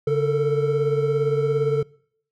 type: tone cluster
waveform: triangle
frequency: 140.4 / 441.5 / 458.9 Hz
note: C#3 / A4 / A#4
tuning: +22 / +6 / -27 cents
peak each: -22 / -18 / -24 dBFS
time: 0.07-1.83 s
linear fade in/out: 5 ms
effects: noise-tail reverb RT60 0.6 s tail -23 dB re dry